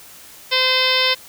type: harmonic tone with a mistuned harmonic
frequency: 515 Hz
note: C5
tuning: 28 cents flat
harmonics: 1 / 2 / 3 / 4 / 5 / 6 / 7 / 8 / 9 / 10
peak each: -24 / -25 / -27 / -22 / -24 / -22 / -21 / -26 / -26 / -24 dBFS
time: 0.51-1.15 s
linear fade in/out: 20 ms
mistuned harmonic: 10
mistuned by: +31 cents
effects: white hiss -42 dBFS RMS until 1.28 s